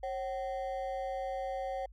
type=ring-modulated tone; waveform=triangle; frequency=651 Hz; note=E5; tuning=22 cents flat; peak=-29 dBFS; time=0.03-1.86 s; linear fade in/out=5 ms; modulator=109 Hz; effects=added 50 Hz sine -51 dBFS peak until 1.92 s